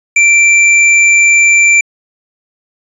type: tone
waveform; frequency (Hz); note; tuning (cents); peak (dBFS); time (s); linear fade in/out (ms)
square; 2349; D7; 0; -5; 0.16-1.81; 5
effects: resampled to 22050 Hz